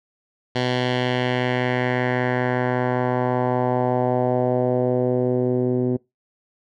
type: tone with low-pass filter sweep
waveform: 10% pulse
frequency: 125.2 Hz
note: B2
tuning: 24 cents sharp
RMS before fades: -21 dBFS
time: 0.55-5.97 s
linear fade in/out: 10 ms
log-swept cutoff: 3900 to 330 Hz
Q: 1.9
effects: noise-tail reverb RT60 0.2 s tail -23 dB re dry